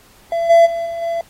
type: tone with level steps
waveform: triangle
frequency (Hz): 673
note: E5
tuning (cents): +36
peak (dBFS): -14 / -4 / -17 / -20 / -16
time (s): 0.32-1.21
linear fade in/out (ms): 2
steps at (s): 0.49 / 0.65 / 0.85 / 1.01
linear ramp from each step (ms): 20
effects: pink hiss -49 dBFS RMS until 1.29 s + AAC 48 kbps